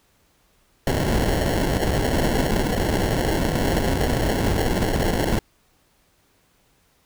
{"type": "noise with sample-and-hold", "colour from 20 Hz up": "pink", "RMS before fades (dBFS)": -21, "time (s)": [0.87, 5.39], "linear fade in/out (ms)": 2, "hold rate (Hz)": 1225, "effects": ["pink hiss -62 dBFS RMS until 7.05 s"]}